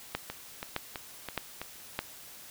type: two click trains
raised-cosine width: 0.3 ms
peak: -14 / -20 dBFS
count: 4 / 5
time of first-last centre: 0.15-1.99 / 0.3-1.616 s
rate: 1.63 / 3.04 Hz
effects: white hiss -49 dBFS RMS until 2.5 s